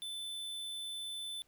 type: tone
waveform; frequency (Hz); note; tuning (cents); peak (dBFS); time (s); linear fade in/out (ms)
square; 3519; A7; 0; -40; 0.02-1.42; 0
effects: pink hiss -72 dBFS RMS until 1.47 s